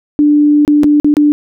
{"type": "tone with dropouts", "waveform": "sine", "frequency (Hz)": 295.3, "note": "D4", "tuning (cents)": 10, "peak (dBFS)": -5, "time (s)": [0.19, 1.32], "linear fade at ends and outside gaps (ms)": 0, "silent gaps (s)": [[0.65, 0.678], [0.834, 0.842], [1, 1.045], [1.14, 1.168]], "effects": []}